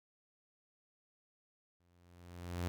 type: tone with exponential growth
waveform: sawtooth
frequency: 87.7 Hz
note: F2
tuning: 8 cents sharp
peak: -30 dBFS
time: 1.8-2.68 s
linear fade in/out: 0 ms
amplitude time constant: 190 ms
effects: none